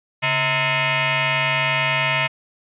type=tone with frequency modulation; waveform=sine; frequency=139.4 Hz; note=C#3; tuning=10 cents sharp; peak=-17 dBFS; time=0.22-2.28 s; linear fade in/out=20 ms; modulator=390 Hz; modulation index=7.2; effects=resampled to 8000 Hz